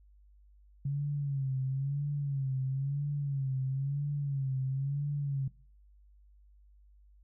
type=tone with vibrato; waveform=sine; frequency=138.1 Hz; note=C#3; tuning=6 cents flat; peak=-29 dBFS; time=0.85-5.48 s; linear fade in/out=5 ms; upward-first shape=sine; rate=1 Hz; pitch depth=84 cents each way; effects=noise-tail reverb RT60 0.4 s tail -19 dB re dry + added 50 Hz sine -57 dBFS peak until 7.23 s